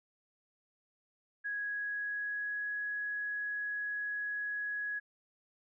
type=tone with pitch glide; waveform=sine; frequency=1661.2 to 1673.7 Hz; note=G#6 to G#6; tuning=0 to +13 cents; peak=-34 dBFS; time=1.44-5 s; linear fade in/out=20 ms; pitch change=+13 cents; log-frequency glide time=1.59-2.72 s; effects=none